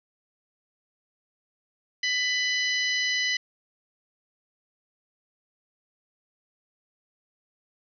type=harmonic tone with a mistuned harmonic; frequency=995 Hz; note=B5; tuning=13 cents sharp; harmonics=2 / 3 / 4 / 5 / 6; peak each=-26 / -30 / -32 / -34 / -36 dBFS; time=2.03-3.37 s; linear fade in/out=5 ms; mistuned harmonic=4; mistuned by=+35 cents; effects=none